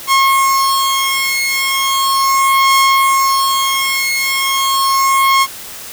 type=beating tone pair; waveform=sawtooth; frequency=1082 / 1082.37 Hz; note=C#6 / C#6; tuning=-42 / -42 cents; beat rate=0.37 Hz; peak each=-10 dBFS; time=0.07-5.47 s; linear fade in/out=50 ms; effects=white hiss -30 dBFS RMS until 5.92 s